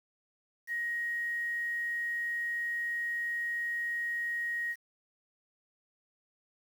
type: tone with quantisation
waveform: sine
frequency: 1883 Hz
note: A#6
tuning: 17 cents sharp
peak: -31 dBFS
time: 0.67-4.76 s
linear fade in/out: 50 ms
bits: 9
effects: none